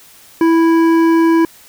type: tone with hard clipping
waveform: sine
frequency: 329.6 Hz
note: E4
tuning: in tune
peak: -10 dBFS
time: 0.41-1.45 s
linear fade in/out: 2 ms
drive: 11 dB
effects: white hiss -43 dBFS RMS until 1.68 s